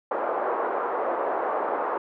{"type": "band-pass noise", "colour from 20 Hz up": "pink", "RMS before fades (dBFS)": -27, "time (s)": [0.11, 1.98], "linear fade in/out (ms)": 5, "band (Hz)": [430, 1200], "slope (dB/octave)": 24, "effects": []}